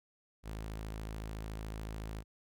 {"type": "tone", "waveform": "sawtooth", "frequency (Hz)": 53.8, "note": "A1", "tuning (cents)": -38, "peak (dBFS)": -36, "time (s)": [0.43, 2.24], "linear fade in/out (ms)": 50, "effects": []}